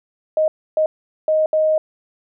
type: tone bursts at uneven times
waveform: sine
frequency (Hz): 624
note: D#5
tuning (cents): +5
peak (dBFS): -13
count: 4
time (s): 0.37-0.48 / 0.77-0.86 / 1.28-1.46 / 1.53-1.78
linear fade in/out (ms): 2
effects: none